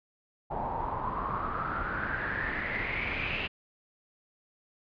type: noise with low-pass filter sweep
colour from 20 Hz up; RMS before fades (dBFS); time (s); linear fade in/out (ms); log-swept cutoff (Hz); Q
pink; -33; 0.5-3.48; 20; 820 to 2700; 7.4
effects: resampled to 11025 Hz

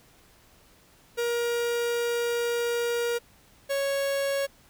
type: tone pair in turn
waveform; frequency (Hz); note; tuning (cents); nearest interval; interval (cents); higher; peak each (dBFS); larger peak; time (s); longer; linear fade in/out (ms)
45% pulse; 473.5 / 553.8; A#4 / C#5; +27 / -2; minor third; 271; second; -25; neither; 1.17-3.19 / 3.69-4.47; first; 20
effects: pink hiss -58 dBFS RMS until 4.69 s

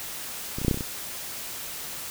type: clicks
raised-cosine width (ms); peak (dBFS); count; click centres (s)
3; -18 / -20 / -13 / -7 / -10 / -17 / -21 / -18; 8; 0.585 / 0.616 / 0.648 / 0.682 / 0.712 / 0.744 / 0.774 / 0.808
effects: white hiss -36 dBFS RMS until 2.1 s

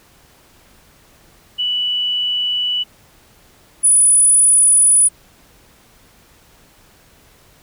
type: tone pair in turn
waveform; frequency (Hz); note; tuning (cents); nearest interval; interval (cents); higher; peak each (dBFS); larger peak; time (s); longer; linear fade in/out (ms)
sine; 2960 / 9879; F#7 / D#9; 0 / -13; octave + major sixth; 2087; second; -16 / -8; second; 1.58-2.84 / 3.83-5.09; neither; 20
effects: pink hiss -50 dBFS RMS until 7.62 s

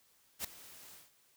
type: noise with ADSR envelope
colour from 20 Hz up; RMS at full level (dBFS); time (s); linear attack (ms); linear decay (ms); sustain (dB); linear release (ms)
white; -36; 0.39-1.11; 54; 4; -18; 170
effects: white hiss -69 dBFS RMS until 1.36 s

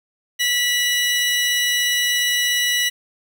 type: tone pair together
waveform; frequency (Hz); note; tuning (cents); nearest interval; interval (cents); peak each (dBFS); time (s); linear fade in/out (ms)
30% pulse; 1957 / 2927; B6 / F#7; -16 / -19; perfect fifth; 697; -17; 0.39-2.9; 20
effects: 8-bit

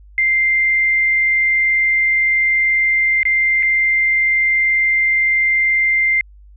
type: tone with dropouts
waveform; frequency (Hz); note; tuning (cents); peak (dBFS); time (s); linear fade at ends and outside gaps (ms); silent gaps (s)
sine; 2093; C7; 0; -12; 0.18-6.21; 1; 3.231-3.253 / 3.626-3.63
effects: added 50 Hz sine -40 dBFS peak until 6.56 s

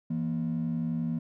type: ring-modulated tone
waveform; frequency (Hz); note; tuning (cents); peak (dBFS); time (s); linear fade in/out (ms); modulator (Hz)
triangle; 201.3; G3; +46; -21; 0.1-1.19; 10; 35.7
effects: tanh soft clip ceiling -23 dBFS

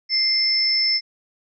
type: tone pair together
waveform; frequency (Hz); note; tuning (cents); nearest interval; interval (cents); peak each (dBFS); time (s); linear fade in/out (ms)
sine; 2093 / 5274; C7 / E8; 0 / 0; octave + major third; 1600; -26 / -17; 0.09-1.01; 50
effects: none

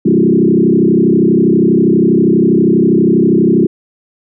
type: tone with frequency modulation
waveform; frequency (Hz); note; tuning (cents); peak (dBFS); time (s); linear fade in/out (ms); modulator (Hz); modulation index
sine; 277.2; C#4; 0; -6; 0.05-3.67; 10; 32.4; 3.3
effects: none

